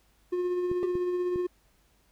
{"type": "tone with tremolo", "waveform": "triangle", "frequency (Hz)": 358, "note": "F4", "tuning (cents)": 43, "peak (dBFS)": -23, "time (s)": [0.32, 1.47], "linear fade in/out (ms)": 10, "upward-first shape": "sine", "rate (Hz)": 16, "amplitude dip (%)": 30}
{"type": "clicks", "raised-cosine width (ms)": 3, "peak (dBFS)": -24, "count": 3, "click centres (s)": [0.715, 0.954, 1.359]}
{"type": "tone with exponential decay", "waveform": "triangle", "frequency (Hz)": 389.9, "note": "G4", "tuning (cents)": -9, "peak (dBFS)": -22, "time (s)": [0.83, 0.95], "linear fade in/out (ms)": 0, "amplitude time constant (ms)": 24}
{"effects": ["added 50 Hz sine -67 dBFS peak until 2.11 s", "pink hiss -67 dBFS RMS until 2.11 s"]}